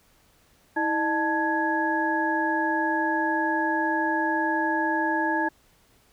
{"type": "tone cluster", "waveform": "sine", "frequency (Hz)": [322.7, 610, 881, 1667], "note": ["E4", "D#5", "A5", "G#6"], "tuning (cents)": [-37, -34, 2, 6], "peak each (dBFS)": [-27, -33, -26, -27], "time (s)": [0.76, 5.49], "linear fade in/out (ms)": 10, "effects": ["pink hiss -61 dBFS RMS until 6.12 s"]}